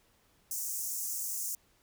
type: high-pass noise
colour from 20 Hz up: pink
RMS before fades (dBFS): -36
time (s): 0.51-1.55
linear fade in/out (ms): 2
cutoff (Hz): 6000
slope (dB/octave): 48
effects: pink hiss -68 dBFS RMS until 1.82 s